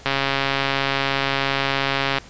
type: click train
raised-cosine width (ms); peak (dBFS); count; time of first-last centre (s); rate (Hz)
0.3; -4; 292; 0.06-2.184; 137
effects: pink hiss -44 dBFS RMS until 2.29 s + resampled to 16000 Hz